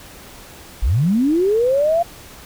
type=linear sweep; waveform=sine; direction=up; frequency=38.73 to 698.5 Hz; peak=-13 dBFS; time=0.82-2.03 s; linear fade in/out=10 ms; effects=pink hiss -40 dBFS RMS until 2.45 s